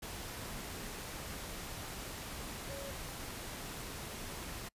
sine tone in noise, 554.4 Hz, C#5, in tune, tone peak -44 dBFS, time 2.69-2.91 s, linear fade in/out 10 ms, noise pink, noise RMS -44 dBFS, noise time 0.02-4.69 s, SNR -3 dB, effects noise-tail reverb RT60 0.1 s tail -26 dB re dry + resampled to 32000 Hz

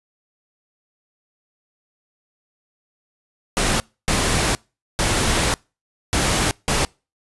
pink noise bursts at uneven times, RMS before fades -19 dBFS, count 5, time 3.57-3.8 / 4.08-4.55 / 4.99-5.54 / 6.13-6.51 / 6.68-6.85 s, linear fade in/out 0 ms, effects noise-tail reverb RT60 0.3 s tail -26 dB re dry + resampled to 24000 Hz

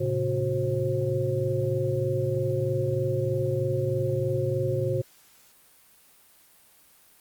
sine tone cluster, 111.4 / 134.6 / 366.8 / 532 Hz, A2 / C3 / F#4 / C5, +22 / +49 / -15 / +29 cents, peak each -29 dBFS, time 0-5.02 s, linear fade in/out 10 ms, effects white hiss -57 dBFS RMS until 7.2 s + Opus 32 kbps

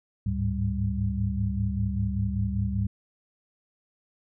sine tone cluster, 71.9 / 102.3 / 107.4 / 195.6 Hz, D2 / G#2 / A2 / G3, -36 / -26 / -41 / -4 cents, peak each -30 dBFS, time 0.26-2.87 s, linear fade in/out 5 ms, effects none

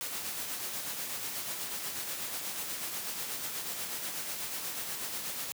white noise with tremolo, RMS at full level -36 dBFS, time 0.01-5.52 s, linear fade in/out 0 ms, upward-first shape sine, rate 8.2 Hz, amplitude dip 35%, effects high-pass 100 Hz 12 dB/octave

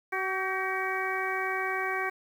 harmonic tone with a mistuned harmonic, 378.2 Hz, F#4, 38 cents sharp, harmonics 1 / 2 / 3 / 4 / 5 / 6, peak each -35 / -35 / -35 / -35 / -35 / -35 dBFS, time 0.12-2.1 s, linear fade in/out 10 ms, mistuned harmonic 4, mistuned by +49 cents, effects 9-bit

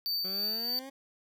square tone with tremolo, 4588 Hz, D8, 41 cents flat, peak -29 dBFS, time 0.06-0.79 s, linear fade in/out 0 ms, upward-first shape triangle, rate 3.2 Hz, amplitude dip 40%
20% pulse exponential sweep, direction up, 183.8 to 275.1 Hz, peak -37 dBFS, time 0.24-0.9 s, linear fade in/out 10 ms
effects none

